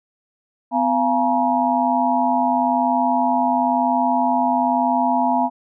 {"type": "tone cluster", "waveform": "sine", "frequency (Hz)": [252.9, 689, 849, 950], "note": ["B3", "F5", "G#5", "A#5"], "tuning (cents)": [41, -24, 38, 33], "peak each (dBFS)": -21, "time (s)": [0.71, 5.5], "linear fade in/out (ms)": 50, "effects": []}